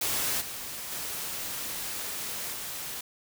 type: noise with level steps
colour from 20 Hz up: white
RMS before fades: -29 / -38 / -35 / -37 dBFS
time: 0.01-3.01 s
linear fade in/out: 5 ms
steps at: 0.4 / 0.9 / 2.52 s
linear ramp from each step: 20 ms
effects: none